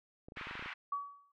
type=clicks; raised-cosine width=2 ms; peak=-36 dBFS; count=10; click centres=0.285 / 0.321 / 0.372 / 0.412 / 0.471 / 0.511 / 0.554 / 0.594 / 0.625 / 0.66 s
type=band-pass noise; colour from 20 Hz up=white; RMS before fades=-45 dBFS; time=0.36-0.74 s; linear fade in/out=10 ms; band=1000 to 2500 Hz; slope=24 dB/octave
type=tone with exponential decay; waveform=sine; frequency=1136 Hz; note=C#6; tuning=42 cents sharp; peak=-31 dBFS; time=0.92-1.32 s; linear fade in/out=5 ms; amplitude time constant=85 ms
effects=none